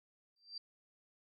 sine tone with exponential growth, 4698 Hz, D8, in tune, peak -39 dBFS, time 0.36-0.58 s, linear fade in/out 5 ms, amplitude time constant 46 ms, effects MP3 64 kbps

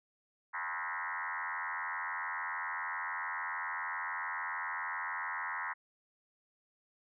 sine tone with frequency modulation, 1440 Hz, F#6, 47 cents flat, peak -35 dBFS, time 0.53-5.74 s, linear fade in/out 20 ms, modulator 87 Hz, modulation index 6.3, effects none

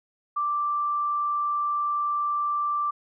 sine tone, 1174.7 Hz, D6, in tune, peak -23 dBFS, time 0.36-2.91 s, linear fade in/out 10 ms, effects none

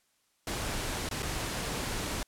pink noise with dropouts, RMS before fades -34 dBFS, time 0.47-2.23 s, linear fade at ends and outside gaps 2 ms, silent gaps 1.09-1.111 / 1.224-1.228 s, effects white hiss -72 dBFS RMS until 2.27 s + low-pass 11000 Hz 12 dB/octave

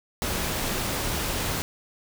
pink noise, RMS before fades -28 dBFS, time 0.22-1.62 s, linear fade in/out 0 ms, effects none

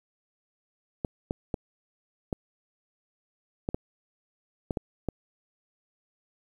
clicks, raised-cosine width 2 ms, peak -15 dBFS, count 9, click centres 1.048 / 1.309 / 1.542 / 2.328 / 3.689 / 3.745 / 4.708 / 4.772 / 5.087 s, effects 9-bit

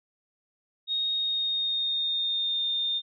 sine tone with pitch glide, 3729 to 3633 Hz, A#7 to A#7, 0 to -45 cents, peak -25 dBFS, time 0.87-3.02 s, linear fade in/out 50 ms, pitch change -45 cents, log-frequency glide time 1.14-2.65 s, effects none

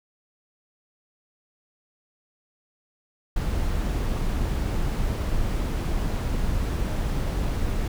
brown noise, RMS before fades -25 dBFS, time 3.36-7.88 s, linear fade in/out 5 ms, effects none

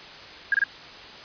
sine tone bursts, 1625 Hz, G#6, 38 cents flat, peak -17 dBFS, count 3, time 0.52-0.639 s, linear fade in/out 2 ms, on 23 ms, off 25 ms, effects white hiss -42 dBFS RMS until 1.24 s + resampled to 11025 Hz

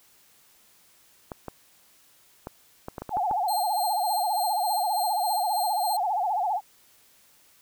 clicks, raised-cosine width 1 ms, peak -20 dBFS, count 9, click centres 1.318 / 1.483 / 2.471 / 2.884 / 2.982 / 3.02 / 3.093 / 3.17 / 3.312 s
sine tone with vibrato, 784 Hz, G5, in tune, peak -23 dBFS, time 3.1-6.61 s, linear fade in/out 50 ms, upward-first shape sine, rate 15 Hz, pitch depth 190 cents each way
15% pulse tone with tremolo, 4186 Hz, C8, in tune, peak -24 dBFS, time 3.48-5.97 s, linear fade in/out 5 ms, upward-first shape sine, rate 3.4 Hz, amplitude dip 45%
effects white hiss -59 dBFS RMS until 7.61 s

